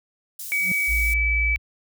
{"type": "high-pass noise", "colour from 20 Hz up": "white", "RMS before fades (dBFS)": -34, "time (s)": [0.39, 1.14], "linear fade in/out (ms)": 5, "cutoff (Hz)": 6600, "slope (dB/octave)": 12}
{"type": "tone with pitch glide", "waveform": "sine", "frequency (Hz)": [2274, 2300], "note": ["C#7", "D7"], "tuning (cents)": [44, -37], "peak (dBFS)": -20, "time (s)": [0.52, 1.56], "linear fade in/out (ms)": 0, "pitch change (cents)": 19, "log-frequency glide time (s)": [1.01, 1.13]}
{"type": "tone with exponential growth", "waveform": "triangle", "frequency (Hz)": 182.5, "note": "F#3", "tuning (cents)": -24, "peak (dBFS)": -22, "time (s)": [0.56, 0.72], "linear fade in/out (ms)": 2, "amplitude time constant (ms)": 33}
{"type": "tone", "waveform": "sine", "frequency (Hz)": 58.27, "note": "A#1", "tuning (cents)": 0, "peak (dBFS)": -22, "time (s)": [0.87, 1.58], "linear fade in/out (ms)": 50}
{"effects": []}